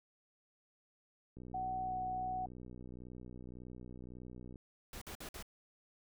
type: click train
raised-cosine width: 3 ms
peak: -38 dBFS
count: 198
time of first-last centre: 1.37-4.558 s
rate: 61.8 Hz
type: tone with pitch glide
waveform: sine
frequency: 750 to 743.1 Hz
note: F#5 to F#5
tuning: +23 to +7 cents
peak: -36 dBFS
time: 1.54-2.46 s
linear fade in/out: 5 ms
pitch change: -16 cents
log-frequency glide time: 1.84-1.93 s
type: noise bursts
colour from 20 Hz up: pink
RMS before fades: -47 dBFS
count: 4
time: 4.93-5.426 s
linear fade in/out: 2 ms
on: 85 ms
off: 52 ms
effects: none